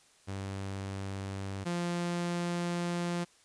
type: tone pair in turn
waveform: sawtooth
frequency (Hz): 97.5 / 173.73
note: G2 / F3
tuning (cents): -9 / -9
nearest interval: minor seventh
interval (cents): 1000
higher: second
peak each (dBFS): -32 / -27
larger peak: second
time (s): 0.27-1.65 / 1.65-3.25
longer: second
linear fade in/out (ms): 20
effects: white hiss -63 dBFS RMS until 3.44 s + resampled to 22050 Hz